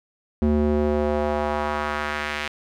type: tone with band-pass filter sweep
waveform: square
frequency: 74.4 Hz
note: D2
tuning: 23 cents sharp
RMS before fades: -23 dBFS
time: 0.42-2.48 s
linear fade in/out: 0 ms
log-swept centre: 250 to 2400 Hz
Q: 1.4
effects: none